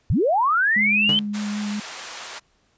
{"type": "linear sweep", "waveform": "sine", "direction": "up", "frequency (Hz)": [65.9, 3136], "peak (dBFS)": -16, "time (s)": [0.1, 1.19], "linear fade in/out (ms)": 0}
{"type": "tone with vibrato", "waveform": "sine", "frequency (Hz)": 207.7, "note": "G#3", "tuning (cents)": 0, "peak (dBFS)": -24, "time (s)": [0.76, 1.8], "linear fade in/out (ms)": 5, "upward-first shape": "sine", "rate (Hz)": 5.1, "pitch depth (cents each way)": 14}
{"type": "tone with exponential decay", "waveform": "sawtooth", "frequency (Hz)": 146.83, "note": "D3", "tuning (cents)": 0, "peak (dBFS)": -19, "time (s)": [1.09, 1.32], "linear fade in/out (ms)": 2, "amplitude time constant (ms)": 48}
{"type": "high-pass noise", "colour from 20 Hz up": "pink", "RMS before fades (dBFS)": -35, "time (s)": [1.33, 2.4], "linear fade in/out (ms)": 20, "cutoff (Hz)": 820, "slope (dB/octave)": 12}
{"effects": ["pink hiss -64 dBFS RMS until 2.77 s", "resampled to 16000 Hz"]}